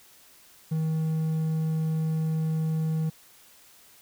triangle tone, 158.8 Hz, D#3, 36 cents sharp, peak -22 dBFS, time 0.71-3.1 s, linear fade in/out 10 ms, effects white hiss -55 dBFS RMS until 4.01 s

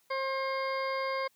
harmonic tone, 534 Hz, C5, 35 cents sharp, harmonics 1 / 2 / 3 / 4 / 6 / 7 / 8 / 9, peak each -33 / -34 / -43 / -38 / -52 / -54 / -53 / -45 dBFS, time 0.1-1.28 s, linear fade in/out 10 ms, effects white hiss -69 dBFS RMS until 1.35 s + high-pass 80 Hz 12 dB/octave

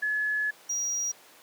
sine / triangle tone pair in turn, 1706 / 5738 Hz, G#6 / F8, +46 / +46 cents, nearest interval octave + major sixth, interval 2100 cents, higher second, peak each -25 / -26 dBFS, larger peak first, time 0.02-0.51 / 0.69-1.12 s, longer first, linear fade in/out 10 ms, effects pink hiss -53 dBFS RMS until 1.42 s + high-pass 400 Hz 12 dB/octave

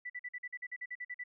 sine tone bursts, 1975.5 Hz, B6, in tune, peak -38 dBFS, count 13, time 0.05-1.239 s, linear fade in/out 10 ms, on 49 ms, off 46 ms, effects none

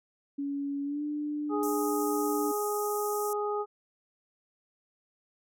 sine tone with pitch glide, 281.8 to 296.8 Hz, C#4 to D4, +29 to +18 cents, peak -30 dBFS, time 0.38-2.52 s, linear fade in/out 10 ms, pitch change +89 cents, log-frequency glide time 0.84-1.03 s
harmonic tone, 415.3 Hz, G#4, in tune, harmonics 1 / 2 / 3, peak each -30 / -35 / -35 dBFS, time 1.49-3.66 s, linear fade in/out 50 ms
white band-pass noise, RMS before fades -41 dBFS, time 1.63-3.33 s, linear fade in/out 0 ms, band 5500 to 16000 Hz, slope 96 dB/octave
effects none

